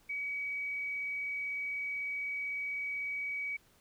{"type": "tone", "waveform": "sine", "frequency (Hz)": 2269, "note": "C#7", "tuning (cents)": 40, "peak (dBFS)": -34, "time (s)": [0.09, 3.57], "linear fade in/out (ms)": 10, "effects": ["pink hiss -66 dBFS RMS until 3.8 s"]}